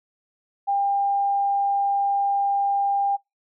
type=tone; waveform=sine; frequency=799 Hz; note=G5; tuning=33 cents sharp; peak=-19 dBFS; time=0.67-3.17 s; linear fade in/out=20 ms; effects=noise-tail reverb RT60 0.2 s tail -26 dB re dry